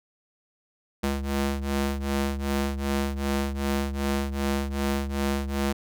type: ring-modulated tone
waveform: sawtooth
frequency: 138.59 Hz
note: C#3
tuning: in tune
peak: -18 dBFS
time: 1.03-5.73 s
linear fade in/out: 10 ms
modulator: 68 Hz
effects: none